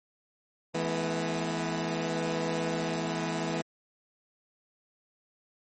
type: chord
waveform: 15% pulse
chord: E suspended fourth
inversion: none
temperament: equal with one note detuned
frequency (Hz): 164.81 / 214.4 / 246.9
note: E3 / A3 / B3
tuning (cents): 0 / -45 / 0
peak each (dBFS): -25 / -29 / -29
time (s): 0.74-3.62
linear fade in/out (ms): 10
effects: MP3 32 kbps